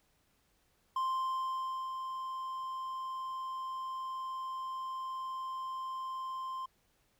triangle tone with ADSR envelope, 1046.5 Hz, C6, in tune, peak -28 dBFS, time 0.96-6.66 s, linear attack 4 ms, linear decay 940 ms, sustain -7 dB, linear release 7 ms, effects pink hiss -73 dBFS RMS until 7.19 s

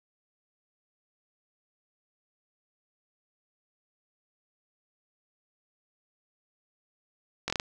slowing click train, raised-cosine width 0.2 ms, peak -12 dBFS, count 5, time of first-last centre 7.48-7.599 s, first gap 20 ms, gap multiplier 1.27, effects none

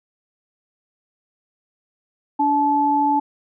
sine tone pair together, 289 / 866 Hz, D4 / A5, -28 / -28 cents, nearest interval octave + perfect fifth, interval 1900 cents, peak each -21 / -16 dBFS, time 2.39-3.2 s, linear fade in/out 10 ms, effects none

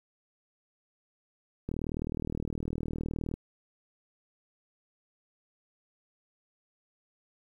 click train, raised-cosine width 3 ms, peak -21 dBFS, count 66, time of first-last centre 1.69-3.34 s, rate 39.4 Hz, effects 10-bit

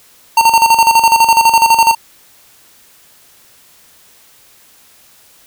square tone with tremolo, 912 Hz, A#5, 38 cents flat, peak -5 dBFS, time 0.37-1.95 s, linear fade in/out 5 ms, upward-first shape square, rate 12 Hz, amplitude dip 65%, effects white hiss -46 dBFS RMS until 5.46 s

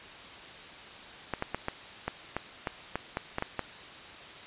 clicks, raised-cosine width 0.5 ms, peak -15 dBFS, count 12, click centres 1.337 / 1.424 / 1.546 / 1.684 / 2.08 / 2.366 / 2.672 / 2.956 / 3.171 / 3.384 / 3.424 / 3.593 s, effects white hiss -46 dBFS RMS until 4.46 s + resampled to 8000 Hz

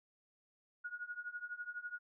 sine tone with tremolo, 1447 Hz, F#6, 39 cents flat, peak -38 dBFS, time 0.84-1.99 s, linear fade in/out 10 ms, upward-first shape triangle, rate 12 Hz, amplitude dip 95%, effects none

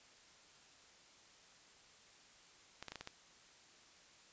clicks, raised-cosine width 0.2 ms, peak -28 dBFS, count 6, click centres 2.826 / 2.883 / 2.92 / 2.957 / 3.01 / 3.074 s, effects white hiss -63 dBFS RMS until 4.32 s + resampled to 16000 Hz

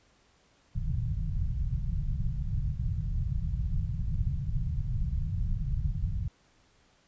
pink low-pass noise, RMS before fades -30 dBFS, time 0.75-6.28 s, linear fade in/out 5 ms, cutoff 160 Hz, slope 48 dB/octave, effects pink hiss -65 dBFS RMS until 7.07 s + resampled to 16000 Hz

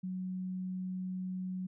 sine tone, 185 Hz, F#3, in tune, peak -35 dBFS, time 0.03-1.67 s, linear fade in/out 10 ms, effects none

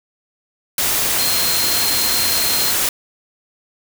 sine tone in noise, 4186 Hz, C8, in tune, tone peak -21 dBFS, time 1.19-2.71 s, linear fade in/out 2 ms, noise white, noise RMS -18 dBFS, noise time 0.78-2.89 s, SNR -6 dB, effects none

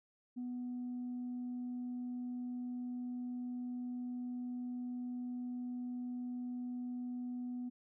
sine tone, 246.9 Hz, B3, in tune, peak -37 dBFS, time 0.36-7.7 s, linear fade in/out 20 ms, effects tanh soft clip ceiling -36 dBFS

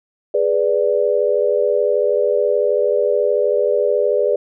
sine chord, G# diminished, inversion none, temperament equal, 415.3 / 493.9 / 587.3 Hz, G#4 / B4 / D5, 0 / 0 / 0 cents, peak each -18 dBFS, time 0.34-4.36 s, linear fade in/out 5 ms, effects none

